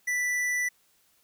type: tone with hard clipping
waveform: sine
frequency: 1975.5 Hz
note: B6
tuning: in tune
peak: -27 dBFS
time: 0.07-0.69 s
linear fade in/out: 10 ms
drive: 12 dB
effects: white hiss -66 dBFS RMS until 1.23 s